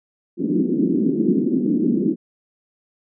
white band-pass noise, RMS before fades -19 dBFS, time 0.37-2.16 s, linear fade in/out 50 ms, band 180 to 350 Hz, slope 48 dB/octave, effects none

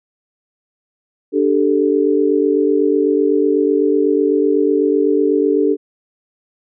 sine chord, D suspended fourth, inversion none, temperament equal, 293.7 / 392 / 440 Hz, D4 / G4 / A4, 0 / 0 / 0 cents, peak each -16 dBFS, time 1.32-5.77 s, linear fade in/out 50 ms, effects none

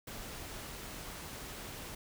pink noise, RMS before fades -45 dBFS, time 0.07-1.95 s, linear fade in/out 5 ms, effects none

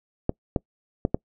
clicks, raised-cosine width 2 ms, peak -8 dBFS, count 4, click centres 0.294 / 0.562 / 1.051 / 1.145 s, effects noise-tail reverb RT60 0.1 s tail -26 dB re dry

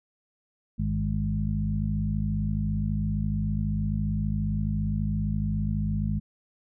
harmonic tone with a mistuned harmonic, 51.91 Hz, G#1, in tune, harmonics 1 / 2 / 3 / 4, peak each -30 / -30 / -30 / -30 dBFS, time 0.78-6.2 s, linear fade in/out 20 ms, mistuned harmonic 2, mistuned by -48 cents, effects none

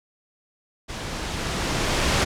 pink noise with level ramp, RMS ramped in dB -33 to -19 dBFS, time 0.88-2.25 s, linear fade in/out 20 ms, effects low-pass 7000 Hz 12 dB/octave

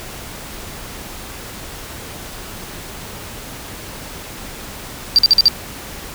sine tone bursts, 4699 Hz, D8, in tune, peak -4 dBFS, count 5, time 5.16-5.482 s, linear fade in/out 0 ms, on 26 ms, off 48 ms, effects tanh soft clip ceiling -3 dBFS + pink hiss -32 dBFS RMS until 6.14 s

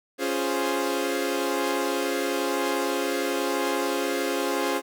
sawtooth chord, Db major seventh, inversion none, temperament equal, 277.2 / 349.2 / 415.3 / 523.3 Hz, Db4 / F4 / Ab4 / C5, 0 / 0 / 0 / 0 cents, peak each -26 dBFS, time 0.18-4.82 s, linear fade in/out 50 ms, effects none

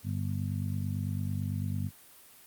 harmonic tone, 49 Hz, G1, in tune, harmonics 2 / 3 / 4 / 5, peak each -32 / -36 / -38 / -40 dBFS, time 0.03-1.91 s, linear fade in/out 50 ms, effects white hiss -55 dBFS RMS until 2.46 s + Opus 32 kbps

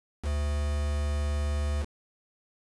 triangle tone with quantisation, 73.42 Hz, D2, in tune, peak -24 dBFS, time 0.22-1.86 s, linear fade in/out 50 ms, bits 6, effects resampled to 24000 Hz

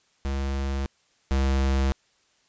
square tone pair in turn, 68.2 / 67.26 Hz, C#2 / C2, -28 / +48 cents, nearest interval unison, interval 24 cents, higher first, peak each -26 / -21 dBFS, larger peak second, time 0.25-0.86 / 1.31-1.92 s, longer neither, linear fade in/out 0 ms, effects white hiss -65 dBFS RMS until 2.48 s + resampled to 16000 Hz

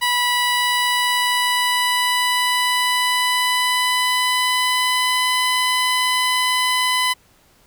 15% pulse tone with pitch glide, 980 to 1006.4 Hz, B5 to B5, -14 to +32 cents, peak -10 dBFS, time 0.01-7.14 s, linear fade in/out 20 ms, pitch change +46 cents, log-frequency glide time 0.31-5.32 s, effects pink hiss -55 dBFS RMS until 7.66 s

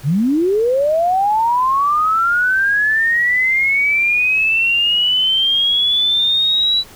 sine linear sweep, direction up, 121.6 to 3951 Hz, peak -12 dBFS, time 0.03-6.84 s, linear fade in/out 50 ms, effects pink hiss -41 dBFS RMS until 6.95 s

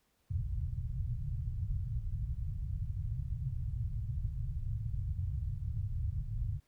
white low-pass noise, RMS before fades -36 dBFS, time 0.3-6.6 s, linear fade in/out 10 ms, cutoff 130 Hz, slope 48 dB/octave, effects pink hiss -75 dBFS RMS until 6.67 s

